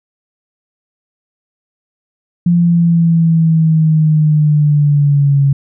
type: linear sweep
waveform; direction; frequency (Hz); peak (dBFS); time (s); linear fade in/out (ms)
sine; down; 173.8 to 138.4; -7; 2.46-5.53; 5
effects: none